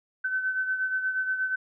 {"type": "beating tone pair", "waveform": "sine", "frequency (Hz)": [1522, 1530.4], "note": ["F#6", "G6"], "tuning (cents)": [48, -42], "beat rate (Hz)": 8.4, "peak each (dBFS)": [-26, -34], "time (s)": [0.24, 1.56], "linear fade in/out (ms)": 10, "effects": []}